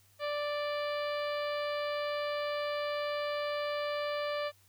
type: harmonic tone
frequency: 587 Hz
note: D5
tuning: 1 cent flat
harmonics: 1 / 2 / 3 / 4 / 5 / 6 / 7 / 8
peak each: -33 / -39 / -43 / -45 / -47 / -49 / -50 / -51 dBFS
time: 0.19-4.52 s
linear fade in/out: 50 ms
effects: added 97 Hz sine -66 dBFS peak until 4.68 s + white hiss -66 dBFS RMS until 4.68 s